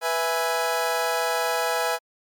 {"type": "chord", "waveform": "25% pulse", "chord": "E major", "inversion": "second", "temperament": "equal", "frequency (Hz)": [493.9, 659.3, 830.6], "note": ["B4", "E5", "G#5"], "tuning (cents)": [0, 0, 0], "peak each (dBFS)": -23, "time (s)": [0.01, 1.99], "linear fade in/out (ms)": 50, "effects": ["MP3 96 kbps"]}